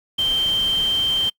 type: tone in noise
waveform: sine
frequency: 3136 Hz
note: G7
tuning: in tune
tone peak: -17 dBFS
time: 0.18-1.3 s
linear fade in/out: 10 ms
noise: pink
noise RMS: -34 dBFS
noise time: 0.18-1.3 s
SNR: +14 dB
effects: noise-tail reverb RT60 0.1 s tail -24 dB re dry